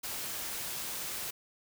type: noise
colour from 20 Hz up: white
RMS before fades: -38 dBFS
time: 0.03-1.31 s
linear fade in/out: 10 ms
effects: none